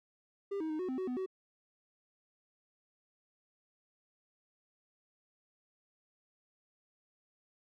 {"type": "tone with pitch steps", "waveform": "triangle", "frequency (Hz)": [398.3, 316.8, 309.7, 367.5, 258.9, 373.8, 250.1, 377.1], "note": ["G4", "D#4", "D#4", "F#4", "C4", "F#4", "B3", "F#4"], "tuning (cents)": [28, 31, -8, -12, -18, 18, 22, 33], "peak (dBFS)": -32, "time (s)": [0.51, 1.262], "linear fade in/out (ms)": 10, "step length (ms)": 94, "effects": []}